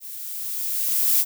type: noise with level ramp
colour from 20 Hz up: violet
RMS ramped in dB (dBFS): -37 to -17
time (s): 0-1.25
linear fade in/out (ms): 50
effects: none